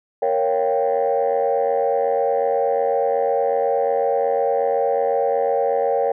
sine chord, G half-diminished seventh, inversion first, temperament equal, 466.2 / 554.4 / 698.5 / 784 Hz, Bb4 / Db5 / F5 / G5, 0 / 0 / 0 / 0 cents, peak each -20 / -20 / -25 / -22 dBFS, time 0.22-6.12 s, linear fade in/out 5 ms, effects tanh soft clip ceiling -10 dBFS

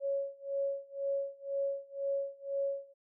sine tone with tremolo, 554.4 Hz, C#5, in tune, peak -29 dBFS, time 0-2.94 s, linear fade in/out 50 ms, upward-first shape sine, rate 2 Hz, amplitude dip 95%, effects none

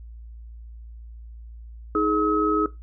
sine tone cluster, 314.2 / 420.3 / 1280 Hz, D#4 / G#4 / D#6, +17 / +21 / +49 cents, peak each -23 dBFS, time 1.95-2.66 s, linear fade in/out 2 ms, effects noise-tail reverb RT60 0.2 s tail -17 dB re dry + added 57 Hz sine -38 dBFS peak until 2.82 s

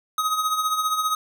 square tone with tremolo, 1260 Hz, D#6, 21 cents sharp, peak -19 dBFS, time 0.18-1.15 s, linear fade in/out 2 ms, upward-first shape triangle, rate 15 Hz, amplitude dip 65%, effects none

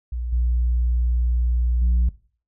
sine tone with level steps, 60 Hz, B1, 49 cents flat, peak -24 / -16 / -13 dBFS, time 0.12-2.09 s, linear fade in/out 5 ms, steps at 0.32 / 1.81 s, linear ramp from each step 10 ms, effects noise-tail reverb RT60 0.4 s tail -19 dB re dry + tanh soft clip ceiling -14 dBFS

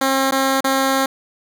10% pulse tone with dropouts, 268.2 Hz, C4, 43 cents sharp, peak -7 dBFS, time 0.01-1.06 s, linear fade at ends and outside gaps 5 ms, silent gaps 0.311-0.321 / 0.607-0.643 s, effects none

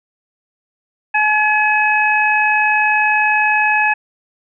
harmonic tone, 850 Hz, G#5, 40 cents sharp, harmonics 1 / 2 / 3, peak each -16 / -16 / -16 dBFS, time 1.14-3.94 s, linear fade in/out 10 ms, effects none

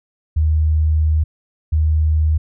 sine tone pair in turn, 77.78 / 77.78 Hz, D#2 / D#2, 0 / 0 cents, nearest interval unison, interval 0 cents, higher neither, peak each -12 / -12 dBFS, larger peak neither, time 0.36-1.24 / 1.72-2.38 s, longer first, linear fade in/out 10 ms, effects none

